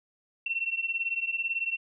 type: beating tone pair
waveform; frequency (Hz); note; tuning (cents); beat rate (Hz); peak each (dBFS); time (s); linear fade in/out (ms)
sine; 2699 / 2717; E7 / F7; +40 / -48; 18; -32 / -30; 0.46-1.77; 5
effects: none